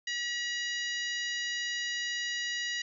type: harmonic tone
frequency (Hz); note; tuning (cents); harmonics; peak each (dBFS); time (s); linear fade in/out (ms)
962; B5; -46; 2 / 3 / 4 / 5 / 6 / 7; -34 / -38 / -40 / -42 / -44 / -45; 0.07-2.82; 5
effects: none